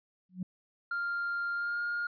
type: tone with exponential growth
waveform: sine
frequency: 183.3 Hz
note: F#3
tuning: 16 cents flat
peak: -28 dBFS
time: 0.29-0.43 s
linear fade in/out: 5 ms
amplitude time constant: 29 ms
type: tone with pitch glide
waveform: triangle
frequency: 1396.9 to 1418 Hz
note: F6 to F6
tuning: 0 to +26 cents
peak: -28 dBFS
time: 0.91-2.07 s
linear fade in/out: 5 ms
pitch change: +26 cents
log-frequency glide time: 1.54-1.81 s
effects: tanh soft clip ceiling -26 dBFS + resampled to 11025 Hz